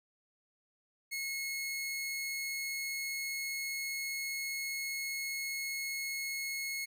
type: tone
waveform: sawtooth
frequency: 2175 Hz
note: C#7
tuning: 33 cents flat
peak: -32 dBFS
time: 1.11-6.86 s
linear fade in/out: 20 ms
effects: none